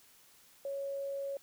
sine tone, 554.4 Hz, C#5, in tune, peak -35 dBFS, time 0.65-1.37 s, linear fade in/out 2 ms, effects white hiss -62 dBFS RMS until 1.42 s

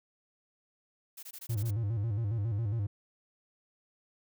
blue noise bursts, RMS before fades -45 dBFS, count 7, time 1.17-1.71 s, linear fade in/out 10 ms, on 60 ms, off 20 ms
triangle tone with vibrato, 108.2 Hz, A2, 29 cents flat, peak -27 dBFS, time 1.49-2.87 s, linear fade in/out 10 ms, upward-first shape square, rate 7.3 Hz, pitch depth 120 cents each way
effects none

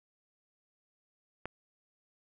click, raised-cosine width 0.5 ms, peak -22 dBFS, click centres 1.456 s, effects none

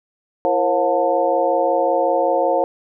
sine tone cluster, 334.6 / 472.6 / 538 / 716 / 888 Hz, E4 / A#4 / C5 / F5 / A5, +26 / +24 / +48 / +43 / +16 cents, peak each -25 / -23 / -18 / -20 / -23 dBFS, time 0.45-2.64 s, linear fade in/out 0 ms, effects none

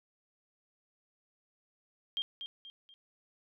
sine tone with echo, 3200 Hz, G7, 35 cents sharp, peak -31 dBFS, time 2.17-2.22 s, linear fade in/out 0 ms, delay 240 ms, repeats 3, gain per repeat -8 dB, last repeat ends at 2.94 s, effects none

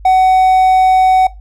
triangle tone, 750 Hz, F#5, 23 cents sharp, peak -4 dBFS, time 0.05-1.27 s, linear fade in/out 5 ms, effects noise-tail reverb RT60 0.2 s tail -18 dB re dry + added 50 Hz sine -31 dBFS peak until 1.4 s

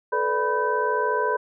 sine tone cluster, 431.9 / 491.8 / 586 / 989 / 1539 Hz, A4 / B4 / D5 / B5 / G6, -32 / -7 / -4 / +2 / -32 cents, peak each -26 / -28 / -31 / -24 / -29 dBFS, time 0.12-1.37 s, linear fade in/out 10 ms, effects none

